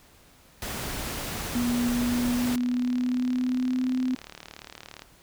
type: noise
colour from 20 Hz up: pink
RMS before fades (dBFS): -33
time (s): 0.62-2.56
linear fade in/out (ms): 2
type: tone with pitch glide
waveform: sine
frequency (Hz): 241.6 to 255.1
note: B3 to C4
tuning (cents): -38 to -44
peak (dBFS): -23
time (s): 1.55-4.15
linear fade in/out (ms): 5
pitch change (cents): +94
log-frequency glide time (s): 1.94-3.87
type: click train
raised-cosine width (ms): 0.2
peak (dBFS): -23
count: 98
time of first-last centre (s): 2.42-5.021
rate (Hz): 37.3
effects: pink hiss -56 dBFS RMS until 5.22 s